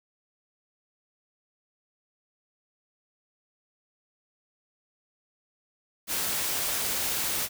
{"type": "noise", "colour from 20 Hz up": "white", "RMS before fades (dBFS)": -29, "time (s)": [6.07, 7.49], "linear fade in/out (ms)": 50, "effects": []}